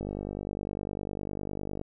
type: click train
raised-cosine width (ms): 2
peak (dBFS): -21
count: 91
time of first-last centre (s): 0.01-1.814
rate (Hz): 49.9
effects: none